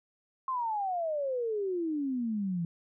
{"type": "exponential sweep", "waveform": "sine", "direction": "down", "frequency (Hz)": [1070, 165], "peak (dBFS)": -29, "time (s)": [0.48, 2.65], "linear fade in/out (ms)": 2, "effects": []}